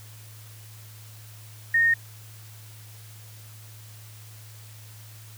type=tone; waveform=sine; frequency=1845 Hz; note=A#6; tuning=18 cents flat; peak=-17 dBFS; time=1.74-1.94 s; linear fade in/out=5 ms; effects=added 108 Hz sine -44 dBFS peak until 5.37 s + white hiss -50 dBFS RMS until 5.37 s